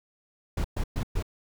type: noise bursts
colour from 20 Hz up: brown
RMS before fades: -27 dBFS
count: 4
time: 0.57-1.226 s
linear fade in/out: 5 ms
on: 74 ms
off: 120 ms
effects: none